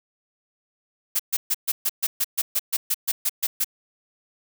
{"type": "noise bursts", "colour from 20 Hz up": "blue", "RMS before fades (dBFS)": -22, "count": 15, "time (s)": [1.15, 3.645], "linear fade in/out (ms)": 10, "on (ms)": 45, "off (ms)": 130, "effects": []}